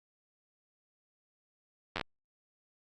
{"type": "slowing click train", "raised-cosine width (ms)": 0.3, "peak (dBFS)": -17, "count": 5, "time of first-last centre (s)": [1.96, 2.012], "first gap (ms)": 10, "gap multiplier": 1.18, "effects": ["Opus 48 kbps"]}